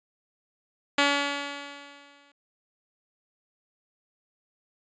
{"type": "tone with exponential decay", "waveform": "5% pulse", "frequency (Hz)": 284.3, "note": "C#4", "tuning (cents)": 44, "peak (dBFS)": -7, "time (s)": [0.98, 2.32], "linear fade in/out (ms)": 5, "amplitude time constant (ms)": 290, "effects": ["resampled to 16000 Hz"]}